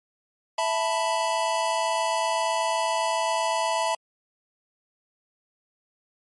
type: chord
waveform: square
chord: E suspended fourth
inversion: none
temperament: equal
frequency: 659.3 / 880 / 987.8 Hz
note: E5 / A5 / B5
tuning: 0 / 0 / 0 cents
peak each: -28 dBFS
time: 0.58-3.95 s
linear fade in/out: 5 ms
effects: MP3 48 kbps